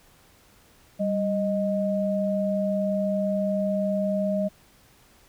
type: tone pair together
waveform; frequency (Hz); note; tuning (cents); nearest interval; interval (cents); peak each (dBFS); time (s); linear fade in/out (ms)
sine; 195.6 / 621; G3 / D#5; -4 / -3; octave + minor sixth; 2001; -25; 0.99-4.49; 20
effects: pink hiss -57 dBFS RMS until 5.28 s